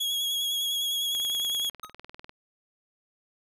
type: tone with vibrato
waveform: 40% pulse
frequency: 3322 Hz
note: G#7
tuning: in tune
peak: -25 dBFS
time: 0-1.7 s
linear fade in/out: 10 ms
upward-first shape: triangle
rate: 9.9 Hz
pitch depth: 34 cents each way
type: click train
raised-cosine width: 0.3 ms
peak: -27 dBFS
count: 24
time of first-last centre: 1.15-2.294 s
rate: 20.1 Hz
type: tone with exponential decay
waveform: square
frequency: 1263 Hz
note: D#6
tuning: 26 cents sharp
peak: -34 dBFS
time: 1.83-1.93 s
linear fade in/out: 5 ms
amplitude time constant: 21 ms
effects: none